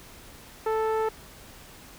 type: tone with low-pass filter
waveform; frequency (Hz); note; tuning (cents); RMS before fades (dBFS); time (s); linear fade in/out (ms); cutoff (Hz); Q
sawtooth; 440; A4; 0; -26; 0.66-1.09; 5; 1200; 1.1
effects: pink hiss -48 dBFS RMS until 1.98 s